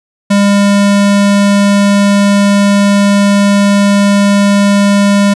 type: tone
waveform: square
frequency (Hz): 201.3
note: G3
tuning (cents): +46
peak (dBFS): -6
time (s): 0.3-5.34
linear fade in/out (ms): 10
effects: resampled to 24000 Hz

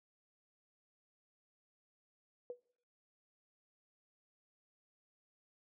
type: tone with exponential decay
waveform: sine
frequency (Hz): 489.2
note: B4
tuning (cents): -16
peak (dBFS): -37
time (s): 2.5-2.6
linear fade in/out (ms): 1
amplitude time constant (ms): 20
effects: noise-tail reverb RT60 0.7 s tail -26 dB re dry

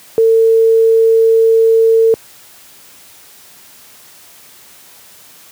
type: tone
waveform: sine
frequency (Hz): 450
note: A4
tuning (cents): +39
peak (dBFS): -6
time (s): 0.18-2.14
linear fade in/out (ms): 0
effects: white hiss -41 dBFS RMS until 5.51 s + high-pass 80 Hz 12 dB/octave

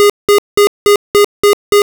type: tone bursts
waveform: square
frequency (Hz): 410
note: G#4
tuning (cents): -22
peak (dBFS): -5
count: 7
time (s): 0-1.819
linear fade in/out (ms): 0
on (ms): 97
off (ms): 190
effects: none

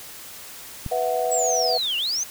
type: click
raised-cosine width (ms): 5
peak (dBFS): -17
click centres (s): 0.863
type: chord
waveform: sine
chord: B suspended fourth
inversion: none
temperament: equal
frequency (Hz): 493.9 / 659.3 / 740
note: B4 / E5 / F#5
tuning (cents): 0 / 0 / 0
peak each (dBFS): -25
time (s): 0.91-1.78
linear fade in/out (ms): 10
type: linear two-way sweep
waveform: sine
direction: down then up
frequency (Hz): 7902 to 2722 to 6430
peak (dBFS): -22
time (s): 1.31-2.24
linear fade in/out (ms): 10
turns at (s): 1.97
effects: white hiss -40 dBFS RMS until 2.3 s

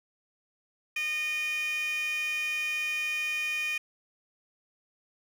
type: tone with high-pass filter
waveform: 15% pulse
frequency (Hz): 613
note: D#5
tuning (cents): -26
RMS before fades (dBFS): -31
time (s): 0.96-3.78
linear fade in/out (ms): 5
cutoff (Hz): 2400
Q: 5.9
effects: none

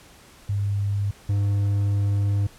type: tone pair in turn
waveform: sine / triangle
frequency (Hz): 100.8 / 100.8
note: G2 / G2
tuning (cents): +49 / +49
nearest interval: unison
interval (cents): 0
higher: neither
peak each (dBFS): -21 / -17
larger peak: second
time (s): 0.49-1.11 / 1.29-2.47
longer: second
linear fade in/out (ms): 5
effects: pink hiss -50 dBFS RMS until 2.58 s + low-pass 12000 Hz 12 dB/octave

